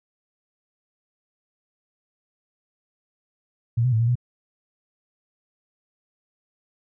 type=tone with pitch steps; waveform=sine; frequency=116.7 / 126.9 / 111.3 / 116.8 / 122.5 Hz; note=A#2 / B2 / A2 / A#2 / B2; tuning=+2 / +47 / +20 / +4 / -14 cents; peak=-17 dBFS; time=3.77-4.155 s; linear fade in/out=10 ms; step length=77 ms; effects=none